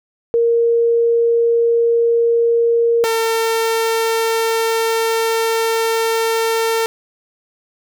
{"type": "tone pair in turn", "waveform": ["sine", "sawtooth"], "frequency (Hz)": [466.2, 452.4], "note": ["A#4", "A4"], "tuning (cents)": [0, 48], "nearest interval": "minor second", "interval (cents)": 52, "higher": "first", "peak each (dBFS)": -11, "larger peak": "neither", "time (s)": [[0.34, 3.04], [3.04, 6.86]], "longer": "second", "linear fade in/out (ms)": 0, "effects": []}